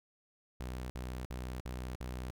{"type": "tone bursts", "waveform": "sawtooth", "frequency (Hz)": 62.6, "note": "B1", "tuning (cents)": 24, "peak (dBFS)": -35, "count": 5, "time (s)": [0.6, 2.304], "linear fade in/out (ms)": 0, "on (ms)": 300, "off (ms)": 51, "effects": []}